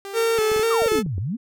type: tone with tremolo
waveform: sawtooth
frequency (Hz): 395.6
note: G4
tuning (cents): +16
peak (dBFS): -28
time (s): 0.05-0.75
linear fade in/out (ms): 0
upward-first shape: square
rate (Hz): 2.8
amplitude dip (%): 30
type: tone with vibrato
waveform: 45% pulse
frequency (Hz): 444.8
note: A4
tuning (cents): +19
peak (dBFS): -18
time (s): 0.13-1.03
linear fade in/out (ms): 50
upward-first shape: square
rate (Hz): 2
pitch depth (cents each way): 45
type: clicks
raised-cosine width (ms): 3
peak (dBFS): -22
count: 11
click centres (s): 0.388 / 0.517 / 0.563 / 0.595 / 0.82 / 0.862 / 0.92 / 0.955 / 0.988 / 1.063 / 1.181
type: exponential two-way sweep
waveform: sine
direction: down then up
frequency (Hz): 1427 to 84.9 to 261.2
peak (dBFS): -23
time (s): 0.69-1.37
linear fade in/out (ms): 20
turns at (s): 1.18
effects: none